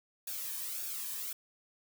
blue noise with flanger, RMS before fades -39 dBFS, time 0.27-1.33 s, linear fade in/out 5 ms, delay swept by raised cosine 0.97 to 1.48 ms, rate 1.8 Hz, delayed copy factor -0.65, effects none

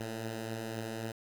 10% pulse beating tone pair, 109 / 112.8 Hz, A2 / A2, -16 / +44 cents, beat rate 3.8 Hz, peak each -37 / -29 dBFS, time 0-1.12 s, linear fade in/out 5 ms, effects 9-bit

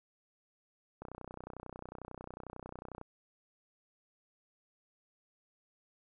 click train, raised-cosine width 1 ms, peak -30 dBFS, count 63, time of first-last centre 1.02-3.014 s, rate 31.1 Hz, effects none

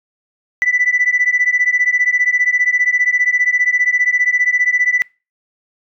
sine beating tone pair, 1976 / 1991 Hz, B6 / B6, 0 / +14 cents, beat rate 15 Hz, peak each -14 dBFS, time 0.62-5.02 s, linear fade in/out 0 ms, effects noise-tail reverb RT60 0.3 s tail -26 dB re dry + tanh soft clip ceiling -6 dBFS

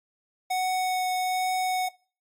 square tone with vibrato, 740 Hz, F#5, in tune, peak -25 dBFS, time 0.5-1.89 s, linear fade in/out 10 ms, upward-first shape triangle, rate 1.2 Hz, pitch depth 8 cents each way, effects noise-tail reverb RT60 0.4 s tail -23 dB re dry + AAC 64 kbps

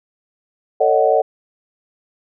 sine chord, D# half-diminished seventh, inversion second, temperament just, 448 / 560 / 622.3 / 746.7 Hz, A4 / C#5 / D#5 / F#5, +31 / +18 / 0 / +16 cents, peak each -17 dBFS, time 0.8-1.22 s, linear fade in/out 10 ms, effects none

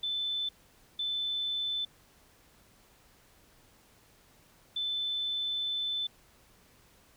sine tone bursts at uneven times, 3520 Hz, A7, in tune, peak -30 dBFS, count 3, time 0.03-0.49 / 0.99-1.85 / 4.76-6.07 s, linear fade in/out 5 ms, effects pink hiss -62 dBFS RMS until 7.16 s

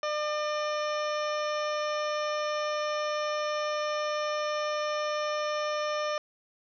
harmonic tone, 601 Hz, D5, 40 cents sharp, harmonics 1 / 2 / 3 / 4 / 5 / 6 / 7 / 9 / 10, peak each -30 / -33 / -40 / -42 / -44 / -46 / -50 / -44 / -49 dBFS, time 0.03-6.18 s, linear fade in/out 2 ms, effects none

